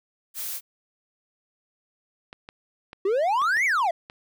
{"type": "noise", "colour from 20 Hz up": "blue", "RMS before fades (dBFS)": -32, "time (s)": [0.34, 0.61], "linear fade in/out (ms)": 50}
{"type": "clicks", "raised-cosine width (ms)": 0.3, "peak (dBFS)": -24, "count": 6, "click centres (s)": [2.329, 2.489, 2.931, 3.418, 3.57, 4.099]}
{"type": "exponential two-way sweep", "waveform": "triangle", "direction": "up then down", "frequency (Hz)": [369.8, 2310, 637], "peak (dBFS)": -18, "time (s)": [3.05, 3.91], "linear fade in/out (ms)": 5, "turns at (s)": 3.65}
{"effects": []}